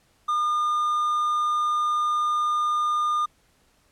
triangle tone, 1212 Hz, D#6, 46 cents flat, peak -19 dBFS, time 0.28-3.26 s, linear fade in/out 10 ms, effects pink hiss -63 dBFS RMS until 3.91 s + low-pass 12000 Hz 12 dB/octave

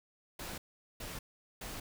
pink noise bursts, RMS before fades -43 dBFS, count 3, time 0.39-1.8 s, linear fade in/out 5 ms, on 190 ms, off 420 ms, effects none

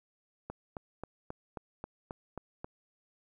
click train, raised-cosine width 1 ms, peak -25 dBFS, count 9, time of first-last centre 0.5-2.645 s, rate 3.73 Hz, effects 11-bit

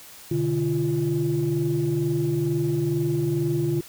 sine tone cluster, 125.8 / 148 / 343.5 Hz, B2 / D3 / F4, +32 / +14 / -29 cents, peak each -28 / -24 / -23 dBFS, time 0.31-3.81 s, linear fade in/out 5 ms, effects tanh soft clip ceiling -14 dBFS + white hiss -45 dBFS RMS until 3.88 s

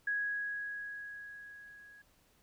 sine tone with level ramp, 1661 Hz, G#6, in tune, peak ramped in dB -30 to -54 dBFS, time 0.07-2.02 s, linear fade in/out 5 ms, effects pink hiss -69 dBFS RMS until 2.42 s

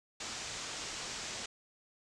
white low-pass noise, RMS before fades -42 dBFS, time 0.2-1.46 s, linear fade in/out 5 ms, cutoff 7700 Hz, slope 48 dB/octave, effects none

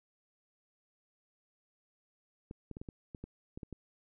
clicks, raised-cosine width 3 ms, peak -30 dBFS, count 10, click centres 2.511 / 2.713 / 2.769 / 2.815 / 2.888 / 3.148 / 3.24 / 3.575 / 3.632 / 3.727 s, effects none

